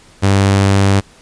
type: tone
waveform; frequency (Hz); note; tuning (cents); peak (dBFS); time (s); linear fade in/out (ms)
sawtooth; 98.4; G2; +7; -5; 0.22-1.01; 20
effects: pink hiss -45 dBFS RMS until 1.21 s + resampled to 22050 Hz